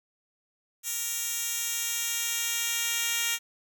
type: tone with high-pass filter sweep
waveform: 10% pulse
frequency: 466.2 Hz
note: A#4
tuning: in tune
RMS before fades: -30 dBFS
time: 0.83-3.39 s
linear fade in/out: 50 ms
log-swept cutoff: 6300 to 3100 Hz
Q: 0.77
effects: 9-bit